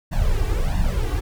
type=noise with flanger; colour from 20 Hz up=brown; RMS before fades=-20 dBFS; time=0.11-1.21 s; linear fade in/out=20 ms; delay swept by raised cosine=1.1 to 2.6 ms; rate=1.5 Hz; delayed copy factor=+0.95; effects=none